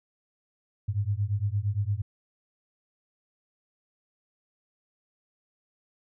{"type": "beating tone pair", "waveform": "sine", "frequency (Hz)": [98, 106.7], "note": ["G2", "G#2"], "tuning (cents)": [0, 47], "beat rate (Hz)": 8.7, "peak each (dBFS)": -28, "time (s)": [0.88, 2.02], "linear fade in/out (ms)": 10, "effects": []}